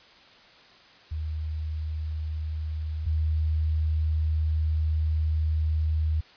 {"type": "tone pair in turn", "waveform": "sine", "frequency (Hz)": [77.78, 78.16], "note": ["D#2", "D#2"], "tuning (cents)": [0, 8], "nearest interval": "unison", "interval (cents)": 8, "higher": "second", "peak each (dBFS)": [-28, -22], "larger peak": "second", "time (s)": [[1.11, 3.06], [3.06, 6.21]], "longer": "second", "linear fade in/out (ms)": 10, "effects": ["white hiss -53 dBFS RMS until 6.36 s", "resampled to 11025 Hz"]}